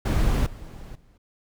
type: noise with level steps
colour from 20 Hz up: brown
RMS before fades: -21 / -39 / -55 dBFS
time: 0.05-1.18 s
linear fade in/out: 10 ms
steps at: 0.46 / 0.95 s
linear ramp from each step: 5 ms
effects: none